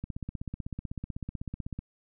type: click train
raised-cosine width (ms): 5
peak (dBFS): -23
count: 29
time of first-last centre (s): 0.04-1.79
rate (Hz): 16
effects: none